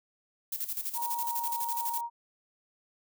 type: noise with tremolo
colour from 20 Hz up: violet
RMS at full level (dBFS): -33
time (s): 0.52-2.01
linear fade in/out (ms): 5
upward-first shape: square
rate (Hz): 12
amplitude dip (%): 70
type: tone with pitch glide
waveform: sine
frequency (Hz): 945 to 939.6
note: A#5 to A#5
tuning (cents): +23 to +13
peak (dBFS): -32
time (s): 0.94-2.1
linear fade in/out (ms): 50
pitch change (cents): -10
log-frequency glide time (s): 1.08-1.44
effects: none